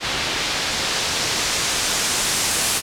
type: noise with low-pass filter sweep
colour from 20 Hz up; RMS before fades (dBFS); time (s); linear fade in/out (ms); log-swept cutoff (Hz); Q
white; -22; 0-2.82; 50; 3900 to 9400; 0.97
effects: none